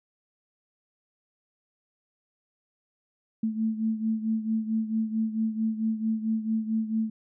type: beating tone pair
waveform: sine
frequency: 220 / 224.5 Hz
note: A3 / A3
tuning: 0 / +35 cents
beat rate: 4.5 Hz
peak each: -26 / -31 dBFS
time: 3.43-7.1 s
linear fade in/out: 5 ms
effects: none